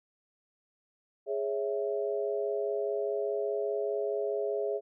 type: chord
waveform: sine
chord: C# minor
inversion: second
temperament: equal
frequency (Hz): 415.3 / 554.4 / 659.3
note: G#4 / C#5 / E5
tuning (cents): 0 / 0 / 0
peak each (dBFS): -31 / -35 / -35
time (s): 1.26-4.81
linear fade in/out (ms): 50
effects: none